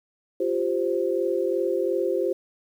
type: chord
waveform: sine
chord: F suspended second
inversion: none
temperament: equal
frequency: 349.2 / 392 / 523.3 Hz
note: F4 / G4 / C5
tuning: 0 / 0 / 0 cents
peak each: -26 dBFS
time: 0.4-2.33 s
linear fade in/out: 5 ms
effects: 9-bit